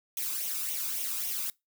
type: noise with flanger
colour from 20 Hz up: blue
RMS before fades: -33 dBFS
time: 0.17-1.5 s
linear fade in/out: 2 ms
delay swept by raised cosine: 0.32 to 0.84 ms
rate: 3.6 Hz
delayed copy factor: +0.6
effects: noise-tail reverb RT60 0.2 s tail -23 dB re dry